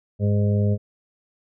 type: harmonic tone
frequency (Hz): 102.8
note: G#2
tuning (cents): -17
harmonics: 1 / 2 / 4 / 5 / 6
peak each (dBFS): -18 / -24 / -30 / -32 / -34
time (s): 0.19-0.78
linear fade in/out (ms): 50
effects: none